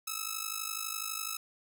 5% pulse ring-modulated tone, 1299 Hz, E6, 26 cents flat, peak -20 dBFS, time 0.07-1.37 s, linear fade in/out 5 ms, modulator 26 Hz, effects none

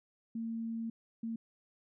sine tone bursts at uneven times, 227.5 Hz, A#3, 42 cents flat, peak -35 dBFS, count 2, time 0.35-0.9 / 1.23-1.36 s, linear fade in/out 5 ms, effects none

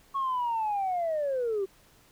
sine linear sweep, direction down, 1108.7 to 375 Hz, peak -25 dBFS, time 0.14-1.66 s, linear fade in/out 20 ms, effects tanh soft clip ceiling -23 dBFS + pink hiss -60 dBFS RMS until 2.11 s

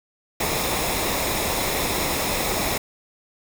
pink noise with comb filter, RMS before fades -24 dBFS, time 0.4-2.78 s, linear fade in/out 5 ms, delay 0.66 ms, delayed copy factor -0.5, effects none

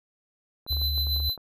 clicks, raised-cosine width 1 ms, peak -31 dBFS, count 10, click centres 0.665 / 0.726 / 0.769 / 0.816 / 0.978 / 1.07 / 1.164 / 1.202 / 1.296 / 1.377 s
square tone with tremolo, 4031 Hz, B7, 35 cents sharp, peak -25 dBFS, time 0.67-1.37 s, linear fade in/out 50 ms, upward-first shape sine, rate 6.9 Hz, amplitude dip 50%
sine tone, 73.9 Hz, D2, 11 cents sharp, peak -26 dBFS, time 0.7-1.3 s, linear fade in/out 10 ms
effects none

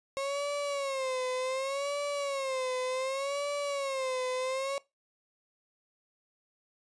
35% pulse tone with vibrato, 541 Hz, C#5, 42 cents flat, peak -29 dBFS, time 0.17-4.78 s, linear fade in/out 0 ms, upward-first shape sine, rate 0.67 Hz, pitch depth 110 cents each way, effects noise-tail reverb RT60 0.2 s tail -20 dB re dry + resampled to 22050 Hz

